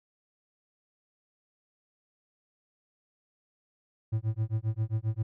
triangle tone with tremolo, 110 Hz, A2, in tune, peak -22 dBFS, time 4.12-5.23 s, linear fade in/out 10 ms, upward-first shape sine, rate 7.5 Hz, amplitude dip 100%, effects none

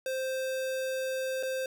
square tone with dropouts, 523.3 Hz, C5, in tune, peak -31 dBFS, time 0.06-1.66 s, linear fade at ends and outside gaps 2 ms, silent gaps 1.428-1.432 s, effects none

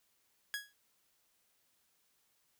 sawtooth tone with exponential decay, 1663 Hz, G#6, 2 cents sharp, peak -30 dBFS, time 0.54-0.73 s, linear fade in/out 0 ms, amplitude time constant 41 ms, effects white hiss -75 dBFS RMS until 2.59 s

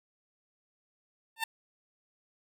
15% pulse tone with exponential growth, 898 Hz, A5, 35 cents sharp, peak -20 dBFS, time 1.36-1.44 s, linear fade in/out 5 ms, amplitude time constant 17 ms, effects none

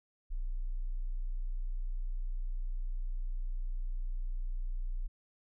sine tone, 29.99 Hz, B0, 50 cents flat, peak -32 dBFS, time 0.3-5.08 s, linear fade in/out 20 ms, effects none

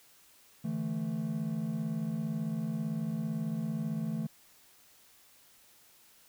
triangle chord, D suspended second, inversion none, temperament equal, 146.83 / 164.81 / 220 Hz, D3 / E3 / A3, 0 / 0 / 0 cents, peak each -37 / -33 / -32 dBFS, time 0.64-4.27 s, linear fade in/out 10 ms, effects tanh soft clip ceiling -22 dBFS + white hiss -61 dBFS RMS until 6.28 s

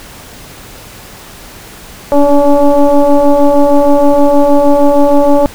sine tone with frequency modulation, 288.2 Hz, D4, 33 cents flat, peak -3 dBFS, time 2.12-5.46 s, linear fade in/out 0 ms, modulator 285 Hz, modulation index 1.7, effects pink hiss -32 dBFS RMS until 5.54 s

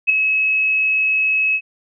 sine tone with ADSR envelope, 2573 Hz, E7, 43 cents flat, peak -7 dBFS, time 0.07-1.61 s, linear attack 27 ms, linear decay 6 ms, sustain -7 dB, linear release 61 ms, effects none

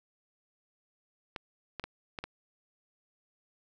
clicks, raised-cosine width 0.3 ms, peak -21 dBFS, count 5, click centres 1.362 / 1.797 / 1.84 / 2.188 / 2.24 s, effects none

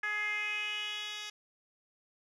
10% pulse tone with band-pass filter sweep, 420 Hz, G#4, 19 cents sharp, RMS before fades -36 dBFS, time 0.03-1.3 s, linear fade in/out 5 ms, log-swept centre 1800 to 4100 Hz, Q 4.8, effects none

